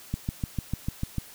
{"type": "click train", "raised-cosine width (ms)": 5, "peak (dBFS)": -15, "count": 8, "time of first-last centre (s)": [0.14, 1.183], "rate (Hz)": 6.71, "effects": ["white hiss -48 dBFS RMS until 1.34 s"]}